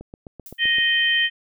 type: click train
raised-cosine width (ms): 2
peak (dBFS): -24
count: 7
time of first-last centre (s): 0.01-0.784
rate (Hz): 7.75
type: noise with exponential decay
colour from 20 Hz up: violet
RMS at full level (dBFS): -36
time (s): 0.46-0.64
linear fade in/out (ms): 1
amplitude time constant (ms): 37
type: harmonic tone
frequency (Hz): 622.3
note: D#5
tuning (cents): 0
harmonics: 3 / 4 / 5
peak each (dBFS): -19 / -28 / -20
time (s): 0.58-1.3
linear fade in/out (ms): 50
effects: none